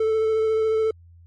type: tone with vibrato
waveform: triangle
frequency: 440 Hz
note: A4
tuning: in tune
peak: -16 dBFS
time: 0-0.91 s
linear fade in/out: 5 ms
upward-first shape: triangle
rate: 14 Hz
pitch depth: 17 cents each way
effects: added 85 Hz sine -46 dBFS peak until 1.26 s + MP3 48 kbps